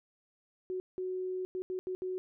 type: tone bursts at uneven times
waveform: sine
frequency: 370 Hz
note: F#4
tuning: in tune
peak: -33 dBFS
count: 6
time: 0.7-0.8 / 0.98-1.45 / 1.55-1.62 / 1.7-1.79 / 1.87-1.95 / 2.02-2.18 s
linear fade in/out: 0 ms
effects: none